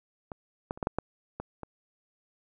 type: clicks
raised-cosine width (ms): 1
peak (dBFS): -24 / -17 / -30 / -16 / -12 / -14 / -21 / -24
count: 8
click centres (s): 0.318 / 0.709 / 0.775 / 0.828 / 0.871 / 0.986 / 1.4 / 1.633
effects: none